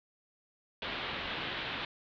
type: low-pass noise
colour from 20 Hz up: white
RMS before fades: -38 dBFS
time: 0.82-1.85 s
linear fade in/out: 2 ms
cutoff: 3800 Hz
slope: 48 dB/octave
effects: none